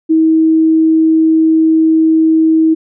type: tone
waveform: sine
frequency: 320 Hz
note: D#4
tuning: 49 cents sharp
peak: -6 dBFS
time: 0.09-2.75 s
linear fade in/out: 20 ms
effects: none